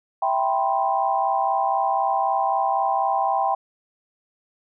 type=chord; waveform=sine; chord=C major seventh; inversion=first; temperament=equal with one note detuned; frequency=659.3 / 784 / 982.6 / 1046.5 Hz; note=E5 / G5 / B5 / C6; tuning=0 / 0 / -9 / 0 cents; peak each=-27 / -21 / -26 / -27 dBFS; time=0.22-3.55 s; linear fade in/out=5 ms; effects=none